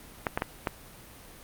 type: clicks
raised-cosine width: 0.5 ms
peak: -11 dBFS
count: 4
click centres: 0.268 / 0.375 / 0.421 / 0.672 s
effects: pink hiss -49 dBFS RMS until 1.43 s + Opus 32 kbps